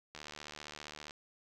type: click train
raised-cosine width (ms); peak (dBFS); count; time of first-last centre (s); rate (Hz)
0.2; -28; 73; 0.15-1.109; 75.1
effects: none